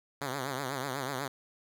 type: tone with vibrato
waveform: 5% pulse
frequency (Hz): 134.6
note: C3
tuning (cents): +49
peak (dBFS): -22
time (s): 0.21-1.28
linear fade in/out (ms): 5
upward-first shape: triangle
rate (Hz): 8.1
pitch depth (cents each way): 140
effects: none